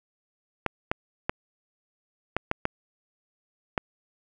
clicks, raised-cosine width 0.5 ms, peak -9 dBFS, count 7, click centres 0.663 / 0.915 / 1.295 / 2.366 / 2.514 / 2.654 / 3.778 s, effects none

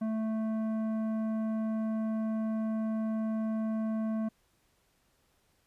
sine tone with tanh clipping, 220 Hz, A3, in tune, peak -31 dBFS, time 0.01-4.29 s, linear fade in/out 10 ms, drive 11 dB, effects pink hiss -71 dBFS RMS until 5.66 s + resampled to 32000 Hz

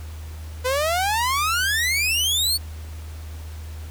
sawtooth exponential sweep, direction up, 493.1 to 4521 Hz, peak -16 dBFS, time 0.64-2.58 s, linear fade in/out 20 ms, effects added 78 Hz sine -32 dBFS peak until 3.9 s + pink hiss -46 dBFS RMS until 3.9 s

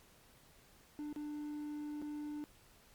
triangle tone with dropouts, 297.1 Hz, D4, 20 cents sharp, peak -38 dBFS, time 0.99-2.44 s, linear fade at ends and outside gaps 0 ms, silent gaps 1.128-1.161 / 2.017-2.023 s, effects pink hiss -64 dBFS RMS until 2.94 s + MP3 96 kbps

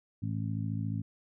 harmonic tone, 54.1 Hz, A1, 29 cents flat, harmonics 2 / 3 / 4 / 5, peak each -33 / -37 / -39 / -41 dBFS, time 0.22-1.02 s, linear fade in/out 10 ms, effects none

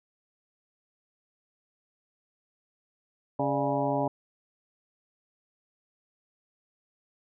harmonic tone with a mistuned harmonic, 138.59 Hz, C#3, in tune, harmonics 1 / 2 / 3 / 4 / 5 / 6 / 7, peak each -34 / -31 / -35 / -30 / -34 / -32 / -35 dBFS, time 3.39-4.08 s, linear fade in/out 5 ms, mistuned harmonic 4, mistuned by +100 cents, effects none

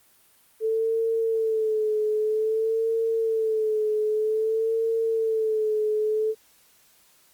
sine tone with vibrato, 440 Hz, A4, in tune, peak -21 dBFS, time 0.6-6.35 s, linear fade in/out 50 ms, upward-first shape sine, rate 0.52 Hz, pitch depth 50 cents each way, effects white hiss -59 dBFS RMS until 7.33 s + Opus 32 kbps

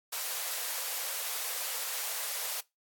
white high-pass noise, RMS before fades -35 dBFS, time 0.12-2.61 s, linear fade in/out 10 ms, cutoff 450 Hz, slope 96 dB/octave, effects noise-tail reverb RT60 0.2 s tail -22 dB re dry + AAC 64 kbps

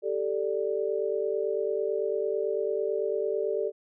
sine chord, G suspended second, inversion none, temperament just, 392 / 441 / 588 Hz, G4 / A4 / D5, 0 / +4 / +2 cents, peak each -30 / -29 / -32 dBFS, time 0.02-3.72 s, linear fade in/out 50 ms, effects none

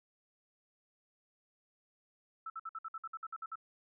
sine tone bursts, 1318.5 Hz, E6, in tune, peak -39 dBFS, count 12, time 2.46-3.556 s, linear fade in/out 5 ms, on 40 ms, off 56 ms, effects none

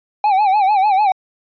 triangle tone with vibrato, 803 Hz, G5, 41 cents sharp, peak -9 dBFS, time 0.24-1.12 s, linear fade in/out 2 ms, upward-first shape sine, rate 6.7 Hz, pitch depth 120 cents each way, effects resampled to 11025 Hz

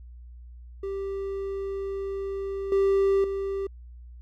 triangle tone with level steps, 392 Hz, G4, in tune, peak -27 / -17 / -25 dBFS, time 0.83-3.67 s, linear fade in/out 5 ms, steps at 2.72 / 3.24 s, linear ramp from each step 2 ms, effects added 60 Hz sine -42 dBFS peak until 4.21 s

